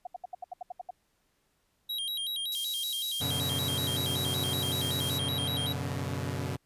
sine tone bursts, 723 Hz, F#5, 40 cents flat, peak -34 dBFS, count 10, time 0.05-0.907 s, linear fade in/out 5 ms, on 20 ms, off 73 ms
square tone with vibrato, 3519 Hz, A7, in tune, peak -32 dBFS, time 1.89-5.73 s, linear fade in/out 10 ms, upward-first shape square, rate 5.3 Hz, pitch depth 160 cents each way
white high-pass noise, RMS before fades -39 dBFS, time 2.52-5.18 s, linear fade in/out 0 ms, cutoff 3800 Hz, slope 24 dB/octave
sawtooth chord, F# suspended fourth, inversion none, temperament equal with one note detuned, 92.5 / 123.47 / 142.24 Hz, F#2 / B2 / C#3, 0 / 0 / +45 cents, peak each -32 dBFS, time 3.2-6.57 s, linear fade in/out 20 ms
effects pink hiss -73 dBFS RMS until 6.65 s + resampled to 32000 Hz

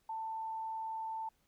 sine tone, 889 Hz, A5, 18 cents sharp, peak -37 dBFS, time 0.09-1.29 s, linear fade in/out 5 ms, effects pink hiss -75 dBFS RMS until 1.47 s

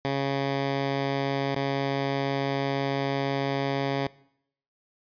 10% pulse tone with dropouts, 138 Hz, C#3, 7 cents flat, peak -17 dBFS, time 0.05-4.07 s, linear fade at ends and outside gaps 0 ms, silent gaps 1.547-1.563 s, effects noise-tail reverb RT60 0.7 s tail -21 dB re dry + resampled to 11025 Hz

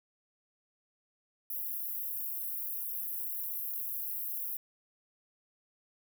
pink high-pass noise, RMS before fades -37 dBFS, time 1.5-4.57 s, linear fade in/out 2 ms, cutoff 12000 Hz, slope 48 dB/octave, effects none

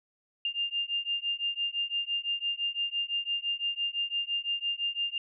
sine beating tone pair, 2800 / 2805.9 Hz, F7 / F7, +4 / +7 cents, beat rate 5.9 Hz, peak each -32 / -32 dBFS, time 0.45-5.18 s, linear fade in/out 2 ms, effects none

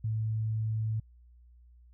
sine tone, 110 Hz, A2, in tune, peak -28 dBFS, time 0.04-1 s, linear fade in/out 5 ms, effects added 60 Hz sine -54 dBFS peak until 1.93 s

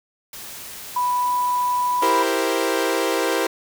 white noise, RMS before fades -36 dBFS, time 0.33-2.1 s, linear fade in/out 2 ms
sine tone, 987.8 Hz, B5, in tune, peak -18 dBFS, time 0.96-2.23 s, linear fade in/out 5 ms
sawtooth chord, C dominant seventh, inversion first, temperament equal, 329.6 / 392 / 466.2 / 523.3 Hz, E4 / G4 / Bb4 / C5, 0 / 0 / 0 / 0 cents, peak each -21 dBFS, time 2.02-3.47 s, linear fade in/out 5 ms
effects none

